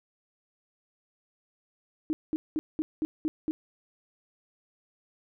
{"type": "tone bursts", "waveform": "sine", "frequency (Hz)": 311.1, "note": "D#4", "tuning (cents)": 0, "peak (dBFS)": -25, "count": 7, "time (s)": [2.1, 3.51], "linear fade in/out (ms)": 0, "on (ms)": 30, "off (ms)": 200, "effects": []}